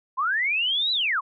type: linear two-way sweep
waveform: sine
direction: up then down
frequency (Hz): 987.8 to 4014 to 987.8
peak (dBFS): -21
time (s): 0.17-1.21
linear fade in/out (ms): 20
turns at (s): 0.92
effects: none